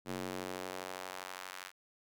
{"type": "tone with high-pass filter sweep", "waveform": "square", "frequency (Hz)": 46.25, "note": "F#1", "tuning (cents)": 0, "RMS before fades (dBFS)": -43, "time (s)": [0.05, 1.72], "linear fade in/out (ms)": 50, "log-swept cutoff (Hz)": [220, 1500], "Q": 0.98, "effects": []}